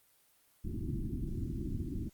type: low-pass noise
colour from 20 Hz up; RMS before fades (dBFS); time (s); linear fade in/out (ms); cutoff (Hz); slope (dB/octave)
pink; -37; 0.64-2.09; 10; 360; 96
effects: white hiss -68 dBFS RMS until 2.13 s + Opus 32 kbps